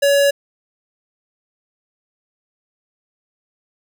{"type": "tone", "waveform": "square", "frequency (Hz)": 564, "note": "C#5", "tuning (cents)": 30, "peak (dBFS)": -12, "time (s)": [0.02, 0.31], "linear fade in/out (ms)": 10, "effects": []}